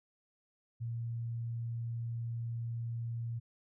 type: tone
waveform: sine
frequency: 116.54 Hz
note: A#2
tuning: in tune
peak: -35 dBFS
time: 0.8-3.4 s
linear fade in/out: 20 ms
effects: none